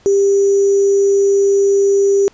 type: tone with sample-and-hold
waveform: sine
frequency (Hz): 397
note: G4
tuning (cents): +22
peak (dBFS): -9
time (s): 0.06-2.28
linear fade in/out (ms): 0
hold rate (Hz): 6300
effects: pink hiss -50 dBFS RMS until 2.33 s + resampled to 16000 Hz